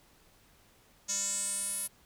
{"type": "tone with band-pass filter sweep", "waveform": "square", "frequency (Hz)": 199.3, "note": "G3", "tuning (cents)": 29, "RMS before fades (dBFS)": -34, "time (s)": [1.08, 1.88], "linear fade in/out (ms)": 20, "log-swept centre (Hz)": [6500, 11000], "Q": 7.7, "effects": ["pink hiss -63 dBFS RMS until 2.05 s"]}